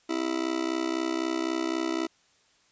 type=tone with amplitude modulation; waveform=40% pulse; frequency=328.2 Hz; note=E4; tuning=8 cents flat; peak=-22 dBFS; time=0.09-2.07 s; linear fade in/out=10 ms; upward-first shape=sine; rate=63.9 Hz; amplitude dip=90%; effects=white hiss -64 dBFS RMS until 2.71 s + resampled to 16000 Hz